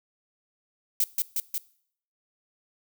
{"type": "noise with echo", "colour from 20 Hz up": "violet", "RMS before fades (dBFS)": -23, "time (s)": [1, 1.04], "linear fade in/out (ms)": 2, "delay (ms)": 180, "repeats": 3, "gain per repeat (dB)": -2, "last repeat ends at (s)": 1.58, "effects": ["noise-tail reverb RT60 0.6 s tail -21 dB re dry"]}